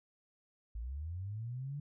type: linear sweep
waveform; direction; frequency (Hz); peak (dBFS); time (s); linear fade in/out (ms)
sine; up; 51.9 to 147.4; -38; 0.75-1.8; 5
effects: none